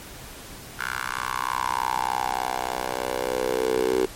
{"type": "tone with high-pass filter sweep", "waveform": "10% pulse", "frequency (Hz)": 63.3, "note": "B1", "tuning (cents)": 43, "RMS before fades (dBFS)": -26, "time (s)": [0.79, 4.06], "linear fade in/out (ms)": 5, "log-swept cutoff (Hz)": [1400, 390], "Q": 5.6, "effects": ["pink hiss -41 dBFS RMS until 4.15 s", "MP3 64 kbps"]}